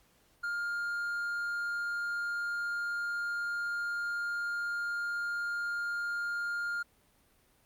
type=tone; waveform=triangle; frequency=1408 Hz; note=F6; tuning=14 cents sharp; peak=-30 dBFS; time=0.43-6.83 s; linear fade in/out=10 ms; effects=pink hiss -67 dBFS RMS until 7.65 s + Opus 48 kbps